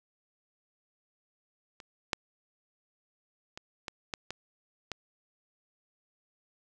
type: clicks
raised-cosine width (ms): 0.2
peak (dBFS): -29 / -10 / -24 / -19 / -16 / -19 / -18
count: 7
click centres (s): 1.802 / 2.132 / 3.575 / 3.882 / 4.138 / 4.306 / 4.917
effects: none